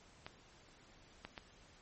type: clicks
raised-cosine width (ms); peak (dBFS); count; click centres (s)
0.3; -29; 3; 0.265 / 1.25 / 1.378
effects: pink hiss -63 dBFS RMS until 1.81 s + MP3 32 kbps